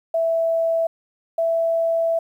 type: tone pair in turn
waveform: sine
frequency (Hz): 659.3 / 661.9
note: E5 / E5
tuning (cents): 0 / +7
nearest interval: unison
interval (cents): 7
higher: second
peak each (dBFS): -17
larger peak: neither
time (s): 0.14-0.87 / 1.38-2.19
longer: second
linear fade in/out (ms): 5
effects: 9-bit